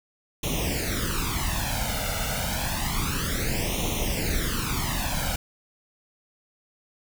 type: noise with flanger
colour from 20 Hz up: pink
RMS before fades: -27 dBFS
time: 0.43-5.36 s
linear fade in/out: 5 ms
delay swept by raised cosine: 0.31 to 1.41 ms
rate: 0.29 Hz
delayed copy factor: +0.85
effects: none